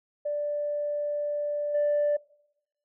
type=tone with level steps; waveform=sine; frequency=587.3 Hz; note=D5; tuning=in tune; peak=-26 / -20 dBFS; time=0.25-2.17 s; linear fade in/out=10 ms; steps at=1.74 s; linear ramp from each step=10 ms; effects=noise-tail reverb RT60 0.8 s tail -23 dB re dry + tanh soft clip ceiling -19 dBFS